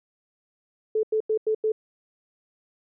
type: tone bursts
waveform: sine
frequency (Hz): 435.3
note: A4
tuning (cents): -19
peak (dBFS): -20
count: 5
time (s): 0.95-1.72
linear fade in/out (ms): 5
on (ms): 82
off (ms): 90
effects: none